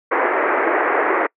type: band-pass noise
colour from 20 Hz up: pink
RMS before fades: -18 dBFS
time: 0.11-1.27 s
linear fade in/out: 10 ms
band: 320 to 2100 Hz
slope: 48 dB/octave
effects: noise-tail reverb RT60 0.1 s tail -26 dB re dry